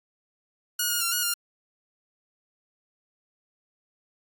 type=tone with pitch steps; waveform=5% pulse; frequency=1448 / 1433 / 1374 / 1450 / 1400 Hz; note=F#6 / F6 / F6 / F#6 / F6; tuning=-38 / +44 / -29 / -35 / +4 cents; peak=-13 dBFS; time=0.79-1.34 s; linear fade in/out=5 ms; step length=110 ms; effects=AAC 64 kbps